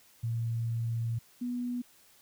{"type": "tone pair in turn", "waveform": "sine", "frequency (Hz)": [115.5, 244.7], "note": ["A#2", "B3"], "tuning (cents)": [-16, -16], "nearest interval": "octave + minor second", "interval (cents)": 1300, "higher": "second", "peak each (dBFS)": [-29, -31], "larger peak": "first", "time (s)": [[0.23, 1.19], [1.41, 1.82]], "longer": "first", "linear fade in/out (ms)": 10, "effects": ["white hiss -61 dBFS RMS until 2.21 s"]}